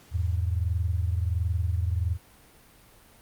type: tone pair together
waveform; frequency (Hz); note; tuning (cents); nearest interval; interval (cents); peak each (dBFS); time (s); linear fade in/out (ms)
sine; 82.41 / 103.83; E2 / G#2; 0 / 0; major third; 400; -25 / -29; 0.11-2.18; 50
effects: pink hiss -55 dBFS RMS until 3.21 s + Opus 48 kbps